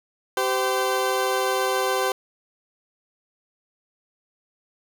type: tone pair together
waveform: 20% pulse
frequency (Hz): 387 / 513.6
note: G4 / C5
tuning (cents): -22 / -32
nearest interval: perfect fourth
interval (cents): 490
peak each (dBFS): -19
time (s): 0.37-2.12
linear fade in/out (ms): 2
effects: none